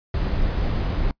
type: noise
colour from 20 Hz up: brown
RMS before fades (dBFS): -22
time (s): 0.14-1.11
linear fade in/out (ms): 2
effects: noise-tail reverb RT60 0.1 s tail -24 dB re dry + resampled to 11025 Hz